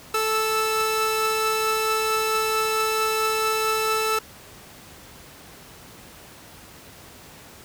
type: tone pair together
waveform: sawtooth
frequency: 438 / 1318.5 Hz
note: A4 / E6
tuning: -8 / 0 cents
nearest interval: octave + perfect fifth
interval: 1908 cents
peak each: -20 dBFS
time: 0.14-4.19 s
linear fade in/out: 5 ms
effects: pink hiss -45 dBFS RMS until 7.64 s + high-pass 60 Hz 12 dB/octave

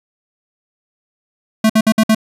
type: tone bursts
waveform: square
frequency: 219.4 Hz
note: A3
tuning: 5 cents flat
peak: -9 dBFS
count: 5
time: 1.64-2.148 s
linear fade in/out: 5 ms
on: 56 ms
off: 57 ms
effects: resampled to 32000 Hz

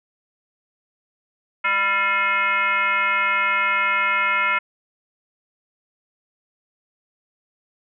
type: tone with frequency modulation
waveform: sine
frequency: 1760 Hz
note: A6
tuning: in tune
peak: -17 dBFS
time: 1.64-4.59 s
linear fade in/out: 10 ms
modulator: 386 Hz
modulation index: 1.9
effects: none

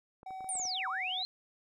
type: clicks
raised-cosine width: 1 ms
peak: -38 dBFS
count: 7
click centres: 0.231 / 0.307 / 0.407 / 0.444 / 0.554 / 0.598 / 0.653 s
type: tone with vibrato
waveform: triangle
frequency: 750 Hz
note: F#5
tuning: 23 cents sharp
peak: -38 dBFS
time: 0.26-1.23 s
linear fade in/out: 5 ms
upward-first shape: square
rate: 2 Hz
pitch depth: 18 cents each way
type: linear two-way sweep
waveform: sine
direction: down then up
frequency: 9500 to 935 to 4194 Hz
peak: -33 dBFS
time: 0.49-1.25 s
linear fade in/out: 0 ms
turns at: 0.88 s
effects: none

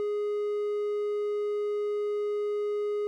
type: tone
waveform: triangle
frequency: 415.3 Hz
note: G#4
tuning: in tune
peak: -25 dBFS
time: 0-3.07 s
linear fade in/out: 0 ms
effects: none

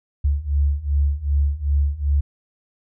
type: beating tone pair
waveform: sine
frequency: 70.1 / 72.7 Hz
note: C#2 / D2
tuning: +20 / -17 cents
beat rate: 2.6 Hz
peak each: -21 / -19 dBFS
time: 0.24-2.21 s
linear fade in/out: 10 ms
effects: none

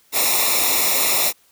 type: noise with comb filter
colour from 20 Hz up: white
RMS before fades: -18 dBFS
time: 0.12-1.33 s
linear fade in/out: 50 ms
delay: 0.64 ms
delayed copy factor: -0.95
effects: white hiss -57 dBFS RMS until 1.51 s

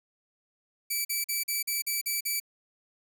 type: tone bursts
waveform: 5% pulse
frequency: 2311 Hz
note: D7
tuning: 28 cents flat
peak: -18 dBFS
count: 8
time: 0.9-2.401 s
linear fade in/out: 10 ms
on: 150 ms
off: 43 ms
effects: none

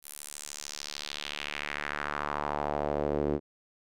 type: tone with band-pass filter sweep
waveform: sawtooth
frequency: 73.42 Hz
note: D2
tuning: in tune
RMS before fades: -34 dBFS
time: 0.02-3.4 s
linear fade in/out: 50 ms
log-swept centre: 12000 to 360 Hz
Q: 2.1
effects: none

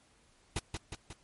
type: noise with echo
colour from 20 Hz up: pink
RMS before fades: -33 dBFS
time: 0.56-0.59 s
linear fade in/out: 2 ms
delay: 180 ms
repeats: 3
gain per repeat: -4 dB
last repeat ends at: 1.13 s
effects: pink hiss -66 dBFS RMS until 1.23 s + MP3 48 kbps

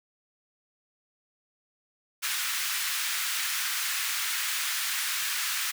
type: high-pass noise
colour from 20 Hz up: pink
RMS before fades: -30 dBFS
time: 2.22-5.72 s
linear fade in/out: 20 ms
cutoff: 1400 Hz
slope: 24 dB/octave
effects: none

